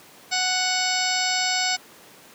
harmonic tone, 740 Hz, F#5, in tune, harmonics 1 / 2 / 3 / 4 / 5 / 6 / 7 / 8 / 10, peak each -28 / -30 / -28 / -32 / -33 / -29 / -28 / -32 / -31 dBFS, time 0.31-1.77 s, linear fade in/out 20 ms, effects pink hiss -48 dBFS RMS until 2.34 s + high-pass 200 Hz 12 dB/octave

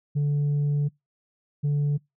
sine tone pair in turn, 145.3 / 145.3 Hz, D3 / D3, -18 / -18 cents, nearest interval unison, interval 0 cents, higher neither, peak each -18 dBFS, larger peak neither, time 0.15-0.89 / 1.63-1.98 s, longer first, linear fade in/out 20 ms, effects noise-tail reverb RT60 0.2 s tail -26 dB re dry + tanh soft clip ceiling -20 dBFS

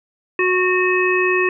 harmonic tone, 366.3 Hz, F#4, 17 cents flat, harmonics 1 / 3 / 5 / 7, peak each -17 / -23 / -21 / -20 dBFS, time 0.39-1.49 s, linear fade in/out 2 ms, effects none

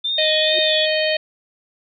sine tone with vibrato, 3538 Hz, A7, 9 cents sharp, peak -19 dBFS, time 0.04-0.86 s, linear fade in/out 10 ms, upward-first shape sine, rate 2.3 Hz, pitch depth 67 cents each way
harmonic tone, 621 Hz, D#5, 3 cents flat, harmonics 1 / 3 / 4 / 5 / 6 / 7, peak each -19 / -25 / -26 / -25 / -29 / -27 dBFS, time 0.18-1.17 s, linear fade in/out 5 ms
sine tone with exponential growth, 356.8 Hz, F4, 37 cents sharp, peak -25 dBFS, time 0.47-0.59 s, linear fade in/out 2 ms, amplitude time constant 24 ms
effects none

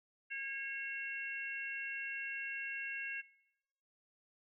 harmonic tone, 545 Hz, C#5, 29 cents flat, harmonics 3 / 4 / 5, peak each -43 / -44 / -43 dBFS, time 0.3-3.22 s, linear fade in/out 20 ms, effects noise-tail reverb RT60 0.9 s tail -20 dB re dry

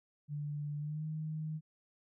sine tone with pitch glide, 147.1 to 155.76 Hz, D3 to D#3, +3 to +2 cents, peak -36 dBFS, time 0.28-1.61 s, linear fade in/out 50 ms, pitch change +99 cents, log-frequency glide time 0.78-1.05 s, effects none

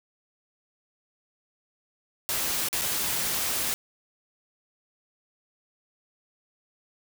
white noise with dropouts, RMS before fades -28 dBFS, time 2.29-3.74 s, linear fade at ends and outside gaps 0 ms, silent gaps 2.686-2.729 / 2.812-2.818 s, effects none

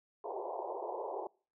pink band-pass noise, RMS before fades -40 dBFS, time 0.24-1.27 s, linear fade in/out 2 ms, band 360 to 1000 Hz, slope 96 dB/octave, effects noise-tail reverb RT60 0.4 s tail -25 dB re dry

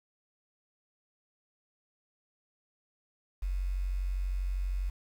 sine tone with quantisation, 46.25 Hz, F#1, in tune, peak -29 dBFS, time 3.42-4.9 s, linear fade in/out 10 ms, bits 9, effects none

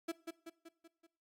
35% pulse tone with echo, 331.3 Hz, E4, 9 cents sharp, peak -34 dBFS, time 0.08-0.12 s, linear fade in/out 10 ms, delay 190 ms, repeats 5, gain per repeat -5 dB, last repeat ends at 1.07 s, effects noise-tail reverb RT60 0.5 s tail -20 dB re dry + AAC 64 kbps

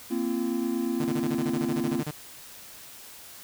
triangle chord, Bb suspended second, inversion none, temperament equal with one note detuned, 233.1 / 261.6 / 340.3 Hz, Bb3 / C4 / F4, 0 / 0 / -45 cents, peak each -28 dBFS, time 0.1-2.03 s, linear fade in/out 20 ms
sawtooth tone bursts, 150.3 Hz, D3, 40 cents sharp, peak -26 dBFS, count 15, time 1-2.11 s, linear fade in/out 5 ms, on 46 ms, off 30 ms
effects white hiss -46 dBFS RMS until 3.43 s

